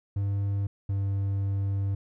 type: tone pair in turn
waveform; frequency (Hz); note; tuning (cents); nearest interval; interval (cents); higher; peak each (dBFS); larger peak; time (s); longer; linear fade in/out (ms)
triangle; 99.8 / 98.6; G2 / G2; +32 / +11; unison; 21; first; -23; neither; 0.16-0.67 / 0.89-1.95; second; 5
effects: none